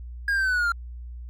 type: linear sweep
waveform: triangle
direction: down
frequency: 1642 to 1372 Hz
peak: -19 dBFS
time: 0.28-0.72 s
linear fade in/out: 2 ms
effects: added 60 Hz sine -35 dBFS peak until 1.29 s